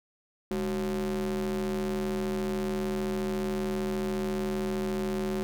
square ring-modulated tone, 84.2 Hz, E2, 37 cents sharp, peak -26 dBFS, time 0.51-5.43 s, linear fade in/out 0 ms, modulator 290 Hz, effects none

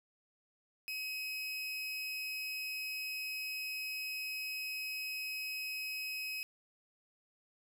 30% pulse tone with amplitude modulation, 2550 Hz, D#7, 42 cents sharp, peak -34 dBFS, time 0.88-6.43 s, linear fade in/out 0 ms, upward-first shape sine, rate 298 Hz, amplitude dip 25%, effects none

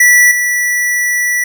square tone with level steps, 1957 Hz, B6, 16 cents flat, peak -5 / -12 dBFS, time 0-1.44 s, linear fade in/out 5 ms, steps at 0.31 s, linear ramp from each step 5 ms, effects none

